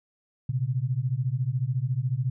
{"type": "beating tone pair", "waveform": "sine", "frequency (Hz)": [120.7, 134.7], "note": ["B2", "C#3"], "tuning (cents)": [-39, -49], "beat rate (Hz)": 14, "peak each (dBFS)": -27, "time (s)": [0.49, 2.3], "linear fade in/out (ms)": 5, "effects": []}